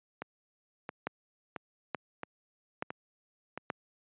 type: two click trains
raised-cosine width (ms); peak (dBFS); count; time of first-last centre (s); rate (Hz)
0.5; -17 / -22; 4 / 6; 1.07-3.702 / 0.22-3.576; 1.14 / 1.49
effects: high-pass 150 Hz 12 dB/octave + resampled to 8000 Hz